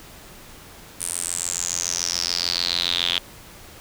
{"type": "tone with band-pass filter sweep", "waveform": "sawtooth", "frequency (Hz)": 87, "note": "F2", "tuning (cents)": -6, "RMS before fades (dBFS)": -25, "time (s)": [1, 3.19], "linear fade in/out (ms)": 10, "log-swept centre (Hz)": [9600, 3300], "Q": 7.1, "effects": ["pink hiss -44 dBFS RMS until 3.8 s"]}